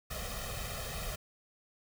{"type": "noise with comb filter", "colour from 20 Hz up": "pink", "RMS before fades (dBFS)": -39, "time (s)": [0.1, 1.16], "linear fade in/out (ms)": 10, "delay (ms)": 1.6, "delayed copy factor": 0.95, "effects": []}